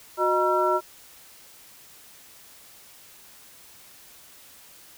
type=tone cluster; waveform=sine; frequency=366.1 / 618 / 953 / 1351 Hz; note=F#4 / D#5 / A#5 / E6; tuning=-18 / -12 / +38 / +42 cents; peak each=-25 dBFS; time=0.17-0.81 s; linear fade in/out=50 ms; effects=white hiss -50 dBFS RMS until 4.97 s